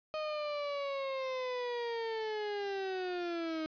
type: linear sweep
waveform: 35% pulse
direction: down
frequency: 622.3 to 312 Hz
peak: -33 dBFS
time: 0.14-3.66 s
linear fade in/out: 0 ms
effects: resampled to 11025 Hz + 10-bit